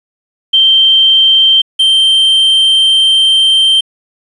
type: tone pair in turn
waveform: sine / triangle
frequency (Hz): 3136 / 3136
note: G7 / G7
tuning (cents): 0 / 0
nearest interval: unison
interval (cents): 0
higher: neither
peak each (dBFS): -4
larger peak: neither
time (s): 0.53-1.62 / 1.79-3.81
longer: second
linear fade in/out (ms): 10
effects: resampled to 24000 Hz + 7-bit